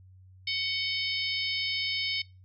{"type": "harmonic tone with a mistuned harmonic", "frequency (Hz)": 742, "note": "F#5", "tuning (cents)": 5, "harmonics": [3, 4, 5, 6, 7], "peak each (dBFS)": [-33, -34, -35, -36, -36], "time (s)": [0.47, 2.22], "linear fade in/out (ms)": 5, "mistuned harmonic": 4, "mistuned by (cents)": 57, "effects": ["noise-tail reverb RT60 0.3 s tail -23 dB re dry", "added 93 Hz sine -51 dBFS peak until 2.44 s"]}